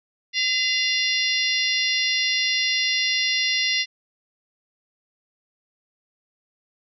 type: harmonic tone with a mistuned harmonic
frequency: 698.5 Hz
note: F5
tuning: in tune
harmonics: 3 / 4 / 5 / 6 / 7 / 8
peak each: -25 / -26 / -27 / -28 / -28 / -29 dBFS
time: 0.33-3.86 s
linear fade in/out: 50 ms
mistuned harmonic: 3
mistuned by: -48 cents
effects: none